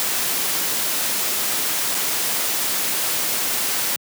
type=noise with dropouts; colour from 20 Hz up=white; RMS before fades=-22 dBFS; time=0-3.96 s; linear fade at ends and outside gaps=0 ms; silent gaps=1.945-1.949 s; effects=high-pass 150 Hz 12 dB/octave